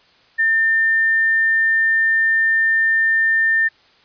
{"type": "tone", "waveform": "sine", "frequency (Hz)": 1800, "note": "A6", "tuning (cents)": 39, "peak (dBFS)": -13, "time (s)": [0.38, 3.69], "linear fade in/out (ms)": 20, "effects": ["white hiss -53 dBFS RMS until 4.04 s", "resampled to 11025 Hz"]}